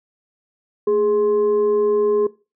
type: tone with frequency modulation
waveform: sine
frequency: 415.3 Hz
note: G#4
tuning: in tune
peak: -14 dBFS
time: 0.87-2.27 s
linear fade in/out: 5 ms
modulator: 637 Hz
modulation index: 0.29
effects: noise-tail reverb RT60 0.3 s tail -20 dB re dry